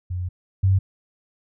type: tone pair in turn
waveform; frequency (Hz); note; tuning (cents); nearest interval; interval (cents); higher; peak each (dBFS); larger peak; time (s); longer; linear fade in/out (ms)
sine; 90.1 / 95.72; F#2 / G2; -45 / -41; minor second; 104; second; -24 / -14; second; 0.1-0.29 / 0.63-0.79; first; 10
effects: none